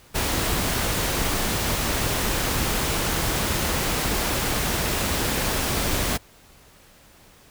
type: noise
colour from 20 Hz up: pink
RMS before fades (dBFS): -24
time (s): 0.14-6.18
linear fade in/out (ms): 20
effects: pink hiss -52 dBFS RMS until 7.5 s